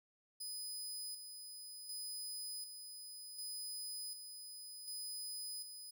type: tone with tremolo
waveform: 20% pulse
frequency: 5000 Hz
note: D#8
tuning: 8 cents sharp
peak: -37 dBFS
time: 0.4-5.91 s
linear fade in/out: 10 ms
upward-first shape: square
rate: 0.67 Hz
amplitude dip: 50%
effects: none